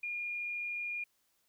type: tone with frequency modulation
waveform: sine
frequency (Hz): 2422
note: D#7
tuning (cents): -47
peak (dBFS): -35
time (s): 0.03-1.04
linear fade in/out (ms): 5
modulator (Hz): 26.6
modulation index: 0.39
effects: white hiss -75 dBFS RMS until 1.48 s

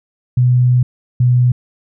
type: tone pair in turn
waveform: sine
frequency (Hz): 124.6 / 123.92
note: B2 / B2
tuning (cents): +16 / +6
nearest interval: unison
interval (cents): 10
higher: first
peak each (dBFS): -8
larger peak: neither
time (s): 0.37-0.83 / 1.2-1.52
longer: first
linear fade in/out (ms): 5
effects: none

